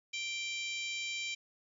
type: harmonic tone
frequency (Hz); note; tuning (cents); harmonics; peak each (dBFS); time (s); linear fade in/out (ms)
784; G5; 0; 3 / 4 / 5 / 6 / 7 / 8 / 9; -38 / -42 / -45 / -50 / -50 / -52 / -47; 0.13-1.35; 10
effects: 12-bit